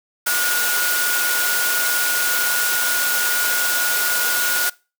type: tone in noise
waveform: sine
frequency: 1444 Hz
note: F#6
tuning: 43 cents flat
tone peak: -21 dBFS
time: 0.26-4.7 s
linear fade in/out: 10 ms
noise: white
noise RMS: -21 dBFS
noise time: 0.26-4.7 s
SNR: -3 dB
effects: noise-tail reverb RT60 0.3 s tail -22 dB re dry + high-pass 400 Hz 12 dB/octave